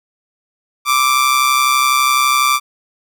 sawtooth tone with amplitude modulation, 1174.7 Hz, D6, in tune, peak -5 dBFS, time 0.85-2.6 s, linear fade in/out 50 ms, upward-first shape sine, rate 132 Hz, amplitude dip 55%, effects none

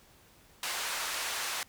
pink band-pass noise, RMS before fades -35 dBFS, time 0.63-1.63 s, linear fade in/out 2 ms, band 1000 to 11000 Hz, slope 12 dB/octave, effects pink hiss -60 dBFS RMS until 1.68 s

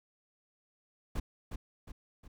brown noise with echo, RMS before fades -31 dBFS, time 1.15-1.2 s, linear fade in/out 10 ms, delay 360 ms, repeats 3, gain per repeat -6 dB, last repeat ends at 2.28 s, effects none

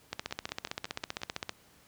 two click trains, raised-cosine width 0.2 ms, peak -24 / -16 dBFS, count 6 / 22, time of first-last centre 0.31-1.217 / 0.13-1.494 s, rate 5.51 / 15.4 Hz, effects pink hiss -61 dBFS RMS until 1.87 s + high-pass 60 Hz 12 dB/octave

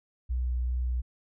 sine tone with vibrato, 61.74 Hz, B1, in tune, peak -26 dBFS, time 0.29-1.02 s, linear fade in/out 20 ms, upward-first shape sine, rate 2.5 Hz, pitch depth 11 cents each way, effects none

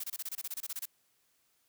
blue noise bursts, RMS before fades -38 dBFS, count 14, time 0-0.856 s, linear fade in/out 5 ms, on 37 ms, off 26 ms, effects white hiss -73 dBFS RMS until 1.68 s

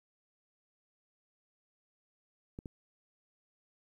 clicks, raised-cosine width 3 ms, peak -29 dBFS, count 2, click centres 2.589 / 2.658 s, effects 11-bit

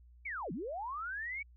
sine linear two-way sweep, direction down then up, 2344 to 146.83 to 2280 Hz, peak -37 dBFS, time 0.25-1.43 s, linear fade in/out 10 ms, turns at 0.52 s, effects added 60 Hz sine -56 dBFS peak until 1.56 s

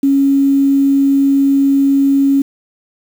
sine tone with quantisation, 276.1 Hz, C#4, 7 cents flat, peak -8 dBFS, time 0.03-2.42 s, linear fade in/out 5 ms, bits 6, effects none

